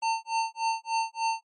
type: tone with tremolo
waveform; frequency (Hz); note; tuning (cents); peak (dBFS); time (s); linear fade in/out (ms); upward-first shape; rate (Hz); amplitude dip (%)
square; 900; A5; +39; -24; 0.02-1.43; 10; sine; 3.4; 100
effects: MP3 32 kbps